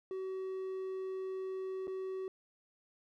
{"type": "tone with dropouts", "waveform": "triangle", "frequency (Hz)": 378.5, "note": "F#4", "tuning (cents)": 39, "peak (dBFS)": -35, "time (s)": [0.11, 2.28], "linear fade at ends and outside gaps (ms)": 1, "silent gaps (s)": [1.871, 1.878], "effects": []}